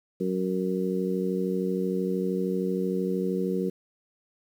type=harmonic tone; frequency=93 Hz; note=F#2; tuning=9 cents sharp; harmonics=2 / 3 / 4 / 5; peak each=-28 / -34 / -30 / -31 dBFS; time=0.2-3.7 s; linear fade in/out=10 ms; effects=9-bit